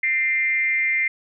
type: tone with frequency modulation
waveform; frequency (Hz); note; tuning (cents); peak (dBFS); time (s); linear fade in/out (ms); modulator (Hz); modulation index
sine; 2093; C7; 0; -18; 0.03-1.08; 5; 286; 0.51
effects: none